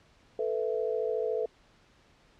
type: chord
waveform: sine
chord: A suspended second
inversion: none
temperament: equal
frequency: 440 / 493.9 / 659.3 Hz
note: A4 / B4 / E5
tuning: 0 / 0 / 0 cents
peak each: -30 / -32 / -36 dBFS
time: 0.39-1.46 s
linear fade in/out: 2 ms
effects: pink hiss -62 dBFS RMS until 2.39 s + low-pass 5000 Hz 12 dB/octave